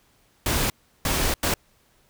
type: noise bursts at uneven times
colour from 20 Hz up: pink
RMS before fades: -23 dBFS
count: 3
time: 0.46-0.7 / 1.05-1.34 / 1.43-1.54 s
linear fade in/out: 2 ms
effects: pink hiss -62 dBFS RMS until 2.09 s